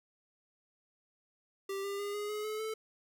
square tone with pitch steps, 392 / 399.3 / 406.8 / 414.4 / 422.1 / 430 / 438 Hz, G4 / G4 / G#4 / G#4 / G#4 / A4 / A4, 0 / +32 / -36 / -4 / +28 / -40 / -8 cents, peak -36 dBFS, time 1.69-2.74 s, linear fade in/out 5 ms, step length 150 ms, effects none

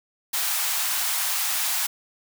white high-pass noise, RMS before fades -25 dBFS, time 0.33-1.87 s, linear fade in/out 10 ms, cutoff 690 Hz, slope 48 dB/octave, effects none

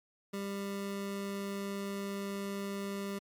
25% pulse tone, 198.8 Hz, G3, 25 cents sharp, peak -32 dBFS, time 0.33-3.19 s, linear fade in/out 10 ms, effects MP3 96 kbps

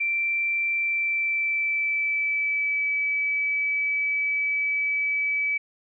sine tone with pitch glide, 2349 to 2294 Hz, D7 to D7, 0 to -41 cents, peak -22 dBFS, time 0-5.58 s, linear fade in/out 10 ms, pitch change -41 cents, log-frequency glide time 0.74-2.88 s, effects none

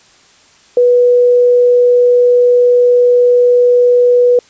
sine tone, 489.6 Hz, B4, 15 cents flat, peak -5 dBFS, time 0.77-4.39 s, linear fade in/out 2 ms, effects white hiss -46 dBFS RMS until 4.49 s + resampled to 16000 Hz

